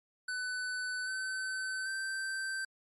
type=tone with pitch steps; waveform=square; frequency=1500 / 1528 / 1556.5 Hz; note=F#6 / G6 / G6; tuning=+23 / -45 / -13 cents; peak=-35 dBFS; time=0.28-2.65 s; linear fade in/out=5 ms; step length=790 ms; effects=MP3 48 kbps